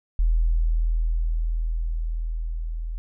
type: tone with level ramp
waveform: sine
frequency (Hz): 40.75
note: E1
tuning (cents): -19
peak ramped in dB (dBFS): -16 to -27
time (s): 0.19-2.98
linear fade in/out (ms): 0
effects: none